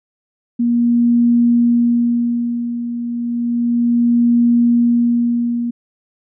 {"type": "tone with tremolo", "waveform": "sine", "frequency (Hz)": 237.6, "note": "A#3", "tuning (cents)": 33, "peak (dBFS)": -9, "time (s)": [0.59, 5.71], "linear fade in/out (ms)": 10, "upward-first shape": "sine", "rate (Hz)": 0.32, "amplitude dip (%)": 70, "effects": []}